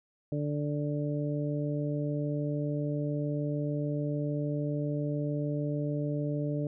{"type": "harmonic tone", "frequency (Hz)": 146.83, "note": "D3", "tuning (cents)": 0, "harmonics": [1, 2, 3, 4], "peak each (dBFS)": [-31, -34, -39, -38], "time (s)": [0.32, 6.67], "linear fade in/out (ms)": 2, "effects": []}